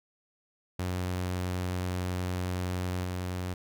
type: tone with level steps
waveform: sawtooth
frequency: 90.8 Hz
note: F#2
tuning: 32 cents flat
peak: -26 / -28 dBFS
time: 0.79-3.54 s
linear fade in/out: 5 ms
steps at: 3.04 s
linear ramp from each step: 5 ms
effects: none